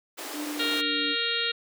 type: high-pass noise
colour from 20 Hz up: pink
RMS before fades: -37 dBFS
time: 0.17-0.82 s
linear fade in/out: 20 ms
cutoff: 270 Hz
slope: 96 dB/octave
type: tone with pitch glide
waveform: sine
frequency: 297.1 to 292.3 Hz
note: D4 to D4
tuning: +20 to -8 cents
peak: -32 dBFS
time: 0.32-1.16 s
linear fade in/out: 50 ms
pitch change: -28 cents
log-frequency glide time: 0.65-1.03 s
type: harmonic tone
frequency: 466.2 Hz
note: A#4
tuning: in tune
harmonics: 1 / 3 / 4 / 5 / 6 / 7 / 8 / 9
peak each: -36 / -33 / -35 / -37 / -32 / -33 / -31 / -34 dBFS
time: 0.59-1.52 s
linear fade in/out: 10 ms
effects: none